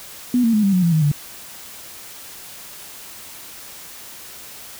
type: tone with pitch steps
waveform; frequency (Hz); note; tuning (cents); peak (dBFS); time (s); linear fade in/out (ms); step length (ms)
sine; 246.9 / 229 / 212.5 / 197.1 / 182.84 / 169.61 / 157.34 / 145.96; B3 / A#3 / G#3 / G3 / F#3 / E3 / D#3 / D3; 0 / -31 / +40 / +10 / -20 / +50 / +20 / -10; -13; 0.34-1.116; 2; 97
effects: white hiss -38 dBFS RMS until 4.79 s